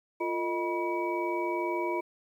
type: tone cluster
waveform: sine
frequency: 348.9 / 451 / 621 / 970 / 2277 Hz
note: F4 / A4 / D#5 / B5 / C#7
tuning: -2 / +43 / -3 / -31 / +46 cents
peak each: -31 / -40 / -36 / -33 / -39 dBFS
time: 0.2-2.01 s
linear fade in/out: 10 ms
effects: 10-bit